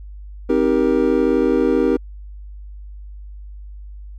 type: chord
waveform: triangle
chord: C minor seventh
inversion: none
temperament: just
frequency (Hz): 261.6 / 314 / 392.4 / 470.9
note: C4 / Eb4 / G4 / Bb4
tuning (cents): 0 / +16 / +2 / +18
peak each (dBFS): -17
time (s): 0.49-1.97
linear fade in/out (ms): 10
effects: added 50 Hz sine -32 dBFS peak until 4.18 s + MP3 96 kbps